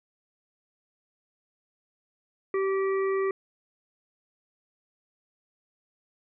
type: harmonic tone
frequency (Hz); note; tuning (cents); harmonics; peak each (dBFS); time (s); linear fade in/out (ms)
387.1; G4; -22; 1 / 3 / 5 / 6; -24 / -34 / -38 / -45; 2.54-3.31; 2
effects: none